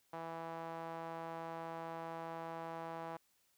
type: tone with band-pass filter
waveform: sawtooth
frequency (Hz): 164.81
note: E3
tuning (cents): 0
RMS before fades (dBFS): -45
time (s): 0.13-3.17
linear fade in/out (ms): 5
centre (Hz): 850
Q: 1.9
effects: white hiss -75 dBFS RMS until 3.57 s